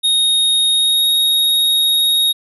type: tone with pitch glide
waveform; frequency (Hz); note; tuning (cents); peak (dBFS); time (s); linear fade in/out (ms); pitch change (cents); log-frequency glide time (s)
square; 3729 to 3753; A#7 to A#7; 0 to +11; -12; 0.03-2.33; 20; +11; 0.71-1.03
effects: none